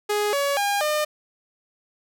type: tone with pitch steps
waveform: sawtooth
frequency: 416.2 / 564 / 809 / 605 Hz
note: G#4 / C#5 / G#5 / D#5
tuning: +4 / +30 / -46 / -49 cents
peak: -17 dBFS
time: 0.09-1.05 s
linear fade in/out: 10 ms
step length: 240 ms
effects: none